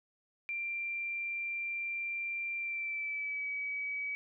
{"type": "tone with pitch glide", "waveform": "sine", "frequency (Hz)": [2367, 2277], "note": ["D7", "C#7"], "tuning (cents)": [13, 46], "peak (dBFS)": -34, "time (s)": [0.49, 4.15], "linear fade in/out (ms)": 0, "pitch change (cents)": -67, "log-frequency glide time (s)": [2.57, 3.48], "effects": []}